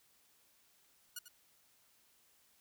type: tone with echo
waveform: 5% pulse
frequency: 1448 Hz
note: F#6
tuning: 38 cents flat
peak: -30 dBFS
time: 1.16-1.19 s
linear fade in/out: 5 ms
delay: 94 ms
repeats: 1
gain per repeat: -11 dB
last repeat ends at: 1.284 s
effects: white hiss -70 dBFS RMS until 2.6 s